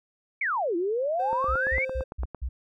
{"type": "exponential two-way sweep", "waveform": "sine", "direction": "down then up", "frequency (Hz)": [2334, 329.6, 2334], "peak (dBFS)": -24, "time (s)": [0.41, 1.85], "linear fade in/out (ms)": 5, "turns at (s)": 0.76}
{"type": "tone", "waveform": "triangle", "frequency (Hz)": 523.3, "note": "C5", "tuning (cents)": 0, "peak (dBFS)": -28, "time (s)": [1.19, 2.04], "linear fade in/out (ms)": 10}
{"type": "click train", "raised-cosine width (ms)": 1, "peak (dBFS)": -22, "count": 10, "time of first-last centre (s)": [1.33, 2.347], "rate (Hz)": 8.85}
{"type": "tone bursts", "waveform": "sine", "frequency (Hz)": 62.9, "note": "B1", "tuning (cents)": 32, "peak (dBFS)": -27, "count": 5, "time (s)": [1.48, 2.49], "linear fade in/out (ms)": 10, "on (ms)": 74, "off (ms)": 160}
{"effects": []}